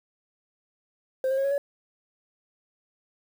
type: tone with pitch steps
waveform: sine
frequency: 523.3 / 533.7 / 544.3 / 555.1 / 566.1 Hz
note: C5 / C5 / C#5 / C#5 / C#5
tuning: 0 / +34 / -32 / +2 / +36 cents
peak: -20 dBFS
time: 1.24-1.58 s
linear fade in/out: 2 ms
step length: 68 ms
effects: tanh soft clip ceiling -21 dBFS + 8-bit